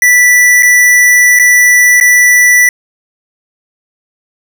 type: tone with dropouts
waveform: square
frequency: 1969 Hz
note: B6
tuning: 6 cents flat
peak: -4 dBFS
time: 0.02-2.69 s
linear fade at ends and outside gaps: 2 ms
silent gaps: 0.625-0.63 / 1.39-1.396 / 2.001-2.01 s
effects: none